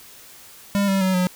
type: tone with pitch steps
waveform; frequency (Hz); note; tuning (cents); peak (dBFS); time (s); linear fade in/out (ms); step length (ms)
square; 200.5 / 194.01 / 187.72 / 181.64; G3 / G3 / F#3 / F#3; +39 / -18 / +25 / -32; -18; 0.75-1.27; 0; 130
effects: white hiss -45 dBFS RMS until 1.35 s